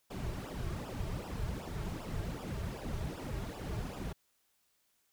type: noise with flanger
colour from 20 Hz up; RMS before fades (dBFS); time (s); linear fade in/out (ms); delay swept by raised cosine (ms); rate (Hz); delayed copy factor
brown; -39; 0.1-4.13; 10; 0.47 to 4.07; 2.6; -0.9
effects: white hiss -75 dBFS RMS until 5.12 s